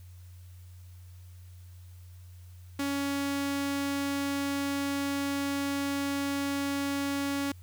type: tone with notch filter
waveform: sawtooth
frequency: 280 Hz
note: C#4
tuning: 18 cents sharp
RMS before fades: -31 dBFS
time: 2.79-7.52 s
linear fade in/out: 5 ms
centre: 670 Hz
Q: 1.8
effects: added 90 Hz sine -46 dBFS peak until 7.62 s + white hiss -63 dBFS RMS until 7.62 s